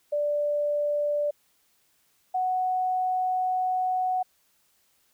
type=tone pair in turn; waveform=sine; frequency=587.3 / 740.1 Hz; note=D5 / F#5; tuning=0 / 0 cents; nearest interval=major third; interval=400 cents; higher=second; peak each=-23 dBFS; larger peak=neither; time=0.12-1.31 / 2.34-4.23 s; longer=second; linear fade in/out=10 ms; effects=white hiss -67 dBFS RMS until 5.13 s